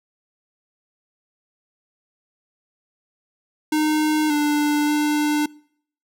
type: tone with pitch steps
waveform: square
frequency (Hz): 306.9 / 295.9 / 298.3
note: D#4 / D4 / D4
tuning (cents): -24 / +13 / +27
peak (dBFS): -18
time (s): 3.72-5.46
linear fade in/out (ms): 5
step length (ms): 580
effects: noise-tail reverb RT60 0.6 s tail -24 dB re dry